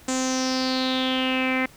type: tone with low-pass filter sweep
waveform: sawtooth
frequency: 259.1 Hz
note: C4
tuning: 17 cents flat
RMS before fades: -24 dBFS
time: 0.08-1.66 s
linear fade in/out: 5 ms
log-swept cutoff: 7400 to 2100 Hz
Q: 6.3
effects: pink hiss -50 dBFS RMS until 1.76 s